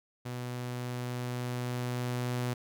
sawtooth tone with level ramp, 123.47 Hz, B2, in tune, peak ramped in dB -32 to -26 dBFS, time 0.25-2.54 s, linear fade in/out 10 ms, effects none

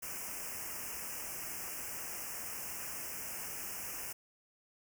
white band-stop noise, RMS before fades -42 dBFS, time 0.02-4.13 s, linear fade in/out 10 ms, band 2900 to 5100 Hz, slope 96 dB/octave, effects none

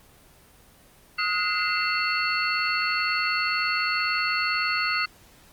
sine tone cluster, 1266 / 1444 / 2067 / 2696 / 4398 Hz, D#6 / F#6 / C7 / E7 / C#8, +30 / -43 / -22 / +38 / -14 cents, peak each -29 dBFS, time 1.18-5.06 s, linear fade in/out 10 ms, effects pink hiss -54 dBFS RMS until 5.52 s + Opus 24 kbps

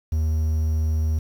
triangle tone, 78.5 Hz, D#2, 16 cents sharp, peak -17 dBFS, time 0.12-1.19 s, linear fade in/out 5 ms, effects 8-bit

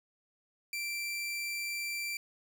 sawtooth tone, 2349 Hz, D7, in tune, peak -31 dBFS, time 0.73-2.17 s, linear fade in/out 2 ms, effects none

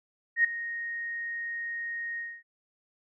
sine tone with ADSR envelope, 1864.7 Hz, A#6, in tune, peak -17 dBFS, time 0.36-2.43 s, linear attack 84 ms, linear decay 6 ms, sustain -15 dB, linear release 250 ms, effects none

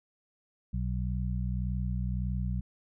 harmonic tone, 61.74 Hz, B1, in tune, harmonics 1 / 2 / 3, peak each -31 / -34 / -36 dBFS, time 0.73-2.61 s, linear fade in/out 10 ms, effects none

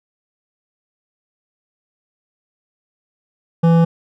triangle tone with hard clipping, 166.7 Hz, E3, 20 cents sharp, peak -11 dBFS, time 3.63-3.85 s, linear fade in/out 10 ms, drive 16 dB, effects none

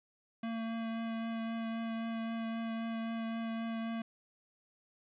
square tone with vibrato, 227 Hz, A#3, 46 cents flat, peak -36 dBFS, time 0.43-4.02 s, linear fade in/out 5 ms, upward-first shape triangle, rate 3.8 Hz, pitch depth 13 cents each way, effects resampled to 8000 Hz + 12-bit

